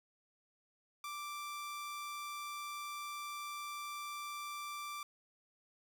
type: tone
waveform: sawtooth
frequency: 1174.7 Hz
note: D6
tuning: in tune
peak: -38 dBFS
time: 1.04-5.03 s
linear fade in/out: 2 ms
effects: none